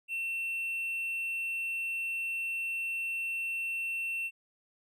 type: tone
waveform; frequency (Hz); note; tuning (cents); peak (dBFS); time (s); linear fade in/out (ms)
triangle; 2700; E7; +41; -30; 0.08-4.31; 50
effects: none